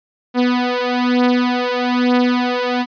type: beating tone pair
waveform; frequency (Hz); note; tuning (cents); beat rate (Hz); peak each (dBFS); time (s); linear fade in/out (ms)
sawtooth; 246.9 / 248; B3 / B3; 0 / +7; 1.1; -13; 0.34-2.86; 50
effects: resampled to 11025 Hz